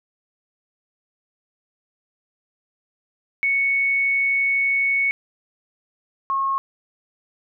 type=tone pair in turn; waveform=sine; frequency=2217 / 1086.3 Hz; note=C#7 / C#6; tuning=0 / -35 cents; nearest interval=octave; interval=1235 cents; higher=first; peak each=-17 / -19 dBFS; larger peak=first; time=3.43-5.11 / 6.3-6.58 s; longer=first; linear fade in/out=0 ms; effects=none